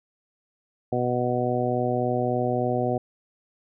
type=harmonic tone; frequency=123.47 Hz; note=B2; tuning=in tune; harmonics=1 / 2 / 3 / 4 / 5 / 6; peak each=-29 / -29 / -29 / -29 / -29 / -29 dBFS; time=0.92-2.98 s; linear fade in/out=5 ms; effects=none